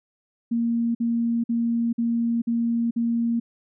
sine tone bursts, 233.1 Hz, A#3, in tune, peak -20 dBFS, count 6, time 0.51-3.4 s, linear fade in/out 10 ms, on 440 ms, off 50 ms, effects none

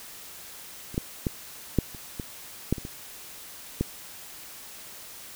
clicks, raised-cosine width 3 ms, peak -26 / -12 / -12 / -7 / -29 / -19 / -9 / -23 / -23 / -11 dBFS, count 10, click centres 0.944 / 0.979 / 1.268 / 1.787 / 1.948 / 2.198 / 2.726 / 2.782 / 2.851 / 3.81 s, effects white hiss -44 dBFS RMS until 5.35 s

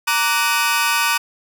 sawtooth tone cluster, 930 / 1166 / 1488 / 2530 Hz, A#5 / D6 / F#6 / D#7, -4 / -13 / +9 / +28 cents, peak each -18 dBFS, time 0.07-1.18 s, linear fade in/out 10 ms, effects none

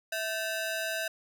sawtooth ring-modulated tone, 1100 Hz, C#6, 14 cents flat, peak -24 dBFS, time 0.12-1.08 s, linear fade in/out 5 ms, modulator 446 Hz, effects none

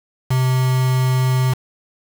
triangle tone with quantisation, 128.9 Hz, C3, 26 cents flat, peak -12 dBFS, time 0.3-1.54 s, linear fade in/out 10 ms, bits 4, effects none

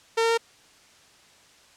sawtooth tone with pitch steps, 454.6 / 457.5 / 460.4 Hz, A#4 / A#4 / A#4, -43 / -32 / -22 cents, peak -16 dBFS, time 0.17-0.377 s, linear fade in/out 10 ms, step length 69 ms, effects white hiss -55 dBFS RMS until 1.76 s + low-pass 7000 Hz 12 dB/octave

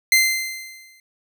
sawtooth tone with exponential decay, 2078 Hz, C7, 12 cents flat, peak -7 dBFS, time 0.12-1 s, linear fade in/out 2 ms, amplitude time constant 190 ms, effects none

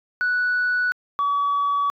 sine tone pair in turn, 1478 / 1138.2 Hz, F#6 / C#6, -2 / +45 cents, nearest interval perfect fourth, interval 453 cents, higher first, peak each -17 dBFS, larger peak neither, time 0.21-0.92 / 1.19-1.9 s, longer neither, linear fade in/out 0 ms, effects tanh soft clip ceiling -16 dBFS

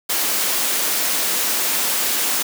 white high-pass noise, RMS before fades -20 dBFS, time 0.09-2.43 s, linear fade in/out 10 ms, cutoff 200 Hz, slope 24 dB/octave, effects none

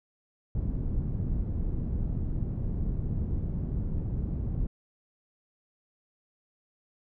pink low-pass noise, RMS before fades -30 dBFS, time 0.55-4.67 s, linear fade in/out 2 ms, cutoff 180 Hz, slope 12 dB/octave, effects none

